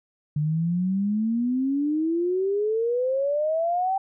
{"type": "exponential sweep", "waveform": "sine", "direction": "up", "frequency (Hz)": [146.83, 784], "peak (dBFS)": -21, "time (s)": [0.36, 3.98], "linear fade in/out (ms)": 5, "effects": []}